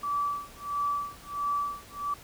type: tone with tremolo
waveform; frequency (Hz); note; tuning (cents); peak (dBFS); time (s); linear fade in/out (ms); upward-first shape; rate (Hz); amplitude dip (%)
sine; 1155; D6; -29; -25; 0.03-2.14; 5; sine; 1.5; 100
effects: pink hiss -50 dBFS RMS until 2.23 s